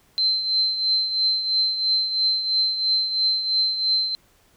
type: tone with tremolo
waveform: sine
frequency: 4100 Hz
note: C8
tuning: 36 cents flat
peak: -16 dBFS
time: 0.18-4.15 s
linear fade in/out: 0 ms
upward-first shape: triangle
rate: 3 Hz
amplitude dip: 65%
effects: pink hiss -59 dBFS RMS until 4.56 s